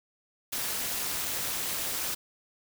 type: noise with amplitude modulation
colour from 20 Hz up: white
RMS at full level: -29 dBFS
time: 0.52-2.15 s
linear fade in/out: 10 ms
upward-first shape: sine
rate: 231 Hz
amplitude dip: 70%
effects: none